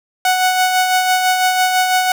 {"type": "tone with tremolo", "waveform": "sawtooth", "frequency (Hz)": 740, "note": "F#5", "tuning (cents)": 0, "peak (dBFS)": -7, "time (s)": [0.25, 2.12], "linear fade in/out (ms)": 2, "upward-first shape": "sine", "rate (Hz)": 6, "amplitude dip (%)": 40, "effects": []}